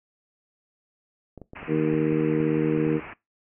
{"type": "clicks", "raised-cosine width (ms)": 2, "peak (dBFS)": -27, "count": 9, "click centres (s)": [1.377, 1.417, 1.534, 1.63, 1.938, 2.127, 2.404, 2.775, 2.869]}
{"type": "low-pass noise", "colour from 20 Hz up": "white", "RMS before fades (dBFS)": -41, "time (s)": [1.55, 3.14], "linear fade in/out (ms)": 10, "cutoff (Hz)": 2700, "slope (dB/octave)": 96}
{"type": "harmonic tone", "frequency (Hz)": 77.78, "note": "D#2", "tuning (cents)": 0, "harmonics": [2, 3, 4, 5, 6], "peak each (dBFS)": [-27, -30, -24, -30, -26], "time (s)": [1.67, 3.01], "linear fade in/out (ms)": 50}
{"effects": ["noise-tail reverb RT60 0.2 s tail -20 dB re dry"]}